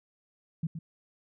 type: tone with echo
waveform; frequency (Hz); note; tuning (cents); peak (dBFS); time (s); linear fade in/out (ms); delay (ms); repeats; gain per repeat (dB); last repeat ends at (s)
sine; 162.1; E3; -29; -27; 0.63-0.67; 5; 120; 1; -8; 0.79
effects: none